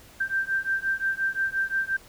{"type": "beating tone pair", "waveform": "sine", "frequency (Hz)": [1568, 1573.7], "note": ["G6", "G6"], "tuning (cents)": [0, 6], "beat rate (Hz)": 5.7, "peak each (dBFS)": -27, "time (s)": [0.2, 1.97], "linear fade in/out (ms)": 10, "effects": ["pink hiss -51 dBFS RMS until 2.08 s"]}